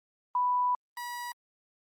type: tone pair in turn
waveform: sine / 30% pulse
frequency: 990 / 968.5 Hz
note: B5 / B5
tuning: +4 / -34 cents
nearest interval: unison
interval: 38 cents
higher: first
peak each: -24 / -33 dBFS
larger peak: first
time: 0.35-0.75 / 0.97-1.32 s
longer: first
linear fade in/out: 2 ms
effects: Opus 32 kbps